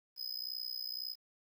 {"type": "tone with amplitude modulation", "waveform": "square", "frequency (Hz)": 5040, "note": "D#8", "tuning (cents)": 21, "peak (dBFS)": -35, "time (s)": [0.16, 1.16], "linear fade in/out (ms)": 50, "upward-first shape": "sine", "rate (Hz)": 61.9, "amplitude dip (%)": 95, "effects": ["11-bit"]}